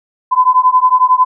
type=beating tone pair; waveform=sine; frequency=1008 / 1019 Hz; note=B5 / C6; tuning=+35 / -46 cents; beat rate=11 Hz; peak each=-10 dBFS; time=0.31-1.25 s; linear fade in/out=20 ms; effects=none